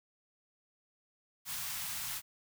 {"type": "band-stop noise", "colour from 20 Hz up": "white", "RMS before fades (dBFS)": -39, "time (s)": [1.45, 2.22], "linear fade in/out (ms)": 50, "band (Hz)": [200, 800], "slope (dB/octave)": 24, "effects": []}